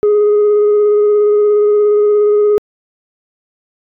sine tone with vibrato, 416.8 Hz, G#4, 6 cents sharp, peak -5 dBFS, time 0.03-2.58 s, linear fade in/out 0 ms, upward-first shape square, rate 17 Hz, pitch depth 12 cents each way, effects tanh soft clip ceiling -6 dBFS

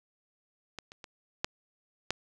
clicks, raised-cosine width 0.2 ms, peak -22 / -30 / -27 / -11 / -11 dBFS, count 5, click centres 0.787 / 0.919 / 1.042 / 1.445 / 2.106 s, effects none

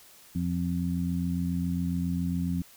harmonic tone, 87.31 Hz, F2, in tune, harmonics 1 / 2 / 3, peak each -33 / -28 / -33 dBFS, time 0.35-2.62 s, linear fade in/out 5 ms, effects white hiss -54 dBFS RMS until 2.76 s

